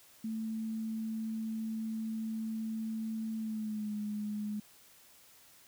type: tone with pitch glide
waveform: sine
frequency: 221.3 to 209.4 Hz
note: A3 to G#3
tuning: +10 to +15 cents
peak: -34 dBFS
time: 0.24-4.6 s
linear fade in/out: 5 ms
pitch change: -95 cents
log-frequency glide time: 3.38-3.93 s
effects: white hiss -60 dBFS RMS until 5.67 s